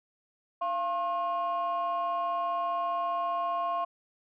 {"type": "tone pair together", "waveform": "sine", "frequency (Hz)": [689.9, 1075], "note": ["F5", "C6"], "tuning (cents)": [-21, 47], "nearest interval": "minor sixth", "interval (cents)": 768, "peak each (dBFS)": [-29, -28], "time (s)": [0.61, 3.85], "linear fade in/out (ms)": 10, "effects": ["tanh soft clip ceiling -24 dBFS"]}